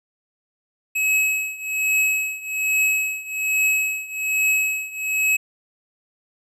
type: tone with tremolo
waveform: square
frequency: 2566 Hz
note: E7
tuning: 47 cents flat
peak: -16 dBFS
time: 0.95-5.37 s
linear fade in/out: 10 ms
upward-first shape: triangle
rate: 1.2 Hz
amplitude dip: 90%
effects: resampled to 32000 Hz